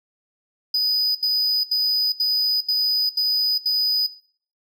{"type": "tone bursts", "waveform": "triangle", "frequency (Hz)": 4978, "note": "D#8", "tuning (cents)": 0, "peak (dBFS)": -16, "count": 7, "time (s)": [0.74, 4.066], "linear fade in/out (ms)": 5, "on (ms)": 410, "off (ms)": 76, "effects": ["noise-tail reverb RT60 0.5 s tail -18 dB re dry"]}